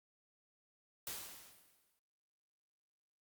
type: noise with exponential decay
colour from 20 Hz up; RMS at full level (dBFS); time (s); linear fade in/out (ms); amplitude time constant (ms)
white; -42; 1.07-1.99; 1; 200
effects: noise-tail reverb RT60 0.7 s tail -25 dB re dry + Opus 48 kbps